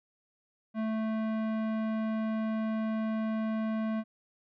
sine tone with tanh clipping, 220 Hz, A3, in tune, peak -31 dBFS, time 0.74-4.04 s, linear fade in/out 50 ms, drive 17 dB, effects none

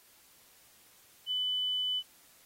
sine tone, 3000 Hz, F#7, 23 cents sharp, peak -29 dBFS, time 1.26-2.03 s, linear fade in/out 50 ms, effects white hiss -61 dBFS RMS until 2.45 s + AAC 48 kbps

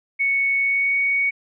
sine tone with pitch glide, 2217 to 2234 Hz, C#7 to C#7, 0 to +13 cents, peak -17 dBFS, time 0.19-1.31 s, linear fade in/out 20 ms, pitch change +13 cents, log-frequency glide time 0.59-0.97 s, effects none

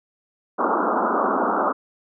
white band-pass noise, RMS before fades -21 dBFS, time 0.58-1.73 s, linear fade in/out 20 ms, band 200 to 1400 Hz, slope 96 dB/octave, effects none

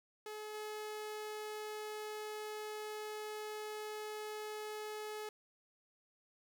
sawtooth tone with level steps, 426.2 Hz, G#4, 45 cents sharp, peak -40 / -38 dBFS, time 0.26-5.29 s, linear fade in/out 2 ms, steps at 0.54 s, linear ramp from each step 2 ms, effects none

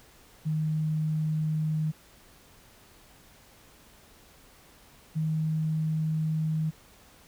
sine tone pair in turn, 155.56 / 157.19 Hz, D#3 / D#3, 0 / +18 cents, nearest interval unison, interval 18 cents, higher second, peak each -25 dBFS, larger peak neither, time 0.45-1.92 / 5.15-6.71 s, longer second, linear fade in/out 20 ms, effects pink hiss -56 dBFS RMS until 7.27 s

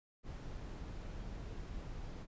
brown noise, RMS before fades -45 dBFS, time 0.23-2.27 s, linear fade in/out 50 ms, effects resampled to 16000 Hz

